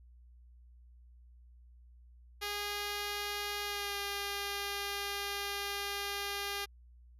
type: tone with pitch glide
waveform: 5% pulse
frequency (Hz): 410.1 to 402.6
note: G#4 to G4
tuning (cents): -22 to +46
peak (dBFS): -24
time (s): 2.41-6.66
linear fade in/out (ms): 20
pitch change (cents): -32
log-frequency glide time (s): 3.64-3.97
effects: added 60 Hz sine -55 dBFS peak until 7.19 s + resampled to 32000 Hz